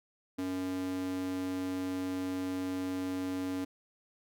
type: tone with high-pass filter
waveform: square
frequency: 92.7 Hz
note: F#2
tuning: 4 cents sharp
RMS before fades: -35 dBFS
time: 0.38-3.65 s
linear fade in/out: 10 ms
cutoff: 240 Hz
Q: 4.5
effects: none